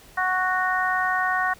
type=harmonic tone; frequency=370 Hz; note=F#4; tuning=in tune; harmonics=2 / 3 / 4 / 5; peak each=-26 / -26 / -26 / -26 dBFS; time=0.17-1.54 s; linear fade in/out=10 ms; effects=pink hiss -50 dBFS RMS until 1.59 s